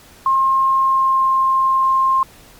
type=tone with pitch glide; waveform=sine; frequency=1067 to 1059.6 Hz; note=C6 to C6; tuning=+34 to +22 cents; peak=-12 dBFS; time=0.26-2.23 s; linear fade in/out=2 ms; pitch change=-12 cents; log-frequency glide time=0.81-1.27 s; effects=pink hiss -45 dBFS RMS until 2.59 s + Opus 48 kbps